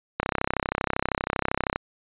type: click train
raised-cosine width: 0.5 ms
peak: -8 dBFS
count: 52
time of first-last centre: 0.2-1.76 s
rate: 32.7 Hz
effects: resampled to 8000 Hz